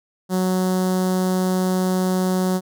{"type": "tone with notch filter", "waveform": "sawtooth", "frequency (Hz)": 185, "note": "F#3", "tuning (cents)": 0, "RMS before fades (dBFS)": -20, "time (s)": [0.29, 2.61], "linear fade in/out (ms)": 50, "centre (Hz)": 2400, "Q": 0.63, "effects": []}